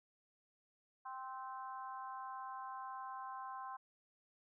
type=harmonic tone with a mistuned harmonic; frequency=261.6 Hz; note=C4; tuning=in tune; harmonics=3 / 4 / 5 / 6; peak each=-49 / -46 / -55 / -58 dBFS; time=1.05-3.77 s; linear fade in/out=10 ms; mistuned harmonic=6; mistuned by=-27 cents; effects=none